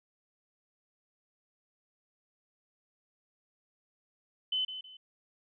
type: tone with echo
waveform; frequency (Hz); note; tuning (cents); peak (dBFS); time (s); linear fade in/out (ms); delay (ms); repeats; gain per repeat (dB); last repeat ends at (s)
sine; 3034; F#7; +43; -28; 4.52-4.65; 5; 160; 2; -10; 4.97
effects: none